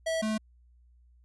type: tone pair in turn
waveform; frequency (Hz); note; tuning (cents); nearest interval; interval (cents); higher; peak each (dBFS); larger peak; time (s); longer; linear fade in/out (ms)
square; 650 / 216.9; E5 / A3; -24 / -25; octave + perfect fifth; 1901; first; -28 / -28; neither; 0.06-0.22 / 0.22-0.38; neither; 10
effects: added 60 Hz sine -57 dBFS peak until 1.24 s + resampled to 24000 Hz